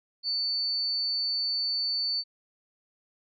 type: tone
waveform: sine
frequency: 4500 Hz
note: C#8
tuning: 25 cents sharp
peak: -26 dBFS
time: 0.23-2.24 s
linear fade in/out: 50 ms
effects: none